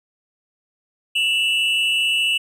triangle tone pair together, 2677 / 2922 Hz, E7 / F#7, +26 / -22 cents, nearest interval major second, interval 152 cents, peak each -18 dBFS, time 1.15-2.38 s, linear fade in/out 10 ms, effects none

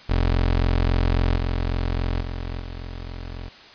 25% pulse tone with level steps, 43.65 Hz, F1, in tune, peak -14 / -18 / -24 / -28 dBFS, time 0.09-3.49 s, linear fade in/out 10 ms, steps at 1.36 / 2.21 / 2.6 s, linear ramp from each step 10 ms, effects white hiss -45 dBFS RMS until 3.74 s + resampled to 11025 Hz

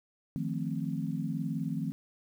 sine chord, F dominant seventh, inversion third, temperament equal, 155.56 / 174.61 / 220 / 261.6 Hz, Eb3 / F3 / A3 / C4, 0 / 0 / 0 / 0 cents, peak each -35 / -36 / -37 / -37 dBFS, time 0.36-1.92 s, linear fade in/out 0 ms, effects 10-bit

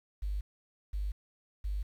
sine tone bursts, 50 Hz, G1, 35 cents sharp, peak -31 dBFS, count 3, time 0.22-1.83 s, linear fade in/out 10 ms, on 190 ms, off 520 ms, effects 10-bit

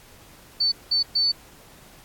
sine tone bursts at uneven times, 4503 Hz, C#8, 26 cents sharp, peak -18 dBFS, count 3, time 0.6-0.72 / 0.91-1.03 / 1.15-1.32 s, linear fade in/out 10 ms, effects pink hiss -50 dBFS RMS until 2.04 s + AAC 64 kbps

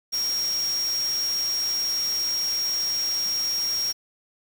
sine tone in noise, 5588 Hz, F8, in tune, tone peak -23 dBFS, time 0.12-3.93 s, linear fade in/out 20 ms, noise white, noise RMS -36 dBFS, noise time 0.12-3.93 s, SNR +10 dB, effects none

